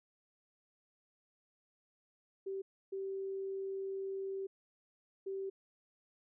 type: tone bursts at uneven times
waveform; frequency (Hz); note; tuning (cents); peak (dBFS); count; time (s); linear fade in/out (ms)
sine; 387.6; G4; -20; -37; 3; 2.46-2.62 / 2.92-4.47 / 5.26-5.5; 10
effects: none